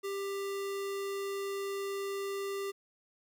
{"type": "tone", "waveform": "square", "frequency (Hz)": 395.6, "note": "G4", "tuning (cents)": 16, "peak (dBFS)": -35, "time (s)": [0.03, 2.72], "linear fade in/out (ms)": 20, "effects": ["11-bit"]}